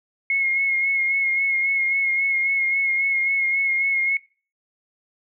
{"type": "tone with vibrato", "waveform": "sine", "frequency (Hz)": 2165, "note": "C#7", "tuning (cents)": -41, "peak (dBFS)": -18, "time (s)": [0.3, 4.17], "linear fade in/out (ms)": 2, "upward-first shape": "sine", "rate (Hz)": 3.7, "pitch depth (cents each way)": 28, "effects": ["noise-tail reverb RT60 0.4 s tail -22 dB re dry"]}